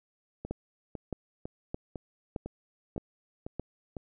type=two click trains; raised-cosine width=2 ms; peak=-24 / -20 dBFS; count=8 / 6; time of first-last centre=0.45-3.968 / 0.51-3.596 s; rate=1.99 / 1.62 Hz; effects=none